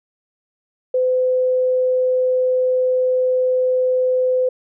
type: tone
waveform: sine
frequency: 509 Hz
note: C5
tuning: 48 cents flat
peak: -14 dBFS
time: 0.94-4.49 s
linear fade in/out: 5 ms
effects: none